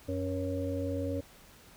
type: harmonic tone with a mistuned harmonic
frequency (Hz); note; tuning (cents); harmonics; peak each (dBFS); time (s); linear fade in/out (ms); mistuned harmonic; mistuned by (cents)
92.5; F#2; 0; 1 / 3 / 5 / 6; -35 / -35 / -39 / -37; 0.08-1.21; 10; 5; +43
effects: pink hiss -56 dBFS RMS until 1.76 s